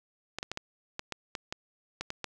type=clicks; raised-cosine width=0.2 ms; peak=-17 dBFS; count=11; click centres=0.386 / 0.429 / 0.516 / 0.574 / 0.994 / 1.123 / 1.352 / 1.525 / 2.01 / 2.104 / 2.243 s; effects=none